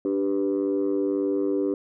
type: chord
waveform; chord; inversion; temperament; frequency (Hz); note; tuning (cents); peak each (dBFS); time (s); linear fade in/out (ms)
sine; G major; second; equal; 293.7 / 392 / 493.9; D4 / G4 / B4; 0 / 0 / 0; -24 / -24 / -29; 0.05-1.74; 2
effects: tanh soft clip ceiling -16 dBFS